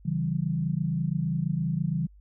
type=tone cluster; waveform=sine; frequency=138.1 / 164.2 / 193.1 Hz; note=C#3 / E3 / G3; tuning=-6 / -6 / -26 cents; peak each=-30 / -27 / -32 dBFS; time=0.05-2.07 s; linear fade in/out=10 ms; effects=added 50 Hz sine -50 dBFS peak until 2.2 s